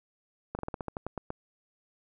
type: slowing click train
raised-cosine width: 1 ms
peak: -20 dBFS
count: 11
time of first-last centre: 0.55-1.304 s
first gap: 39 ms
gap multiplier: 1.14
effects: none